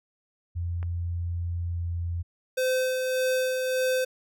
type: tone with pitch glide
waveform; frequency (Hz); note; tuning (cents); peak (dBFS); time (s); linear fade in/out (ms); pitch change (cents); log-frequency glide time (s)
sine; 86.2 to 85.65; F2 to F2; -22 to -33; -27; 0.55-2.23; 20; -11; 1.71-1.78
type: click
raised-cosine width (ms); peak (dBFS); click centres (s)
0.5; -28; 0.829
type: tone with tremolo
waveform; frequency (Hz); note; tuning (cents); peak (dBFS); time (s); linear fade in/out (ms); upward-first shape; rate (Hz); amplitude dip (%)
square; 514; C5; -31; -23; 2.57-4.05; 10; sine; 1.7; 35
effects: none